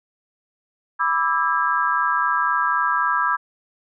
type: chord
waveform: sine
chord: E dominant seventh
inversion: second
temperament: equal with one note detuned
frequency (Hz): 987.8 / 1174.7 / 1318.5 / 1623.3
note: B5 / D6 / E6 / G#6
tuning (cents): 0 / 0 / 0 / -40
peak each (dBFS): -23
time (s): 0.99-3.37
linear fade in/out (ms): 20
effects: none